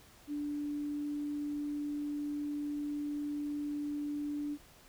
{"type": "tone", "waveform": "sine", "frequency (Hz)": 292.8, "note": "D4", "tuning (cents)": -5, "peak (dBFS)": -34, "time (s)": [0.27, 4.58], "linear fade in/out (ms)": 50, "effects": ["pink hiss -59 dBFS RMS until 4.88 s"]}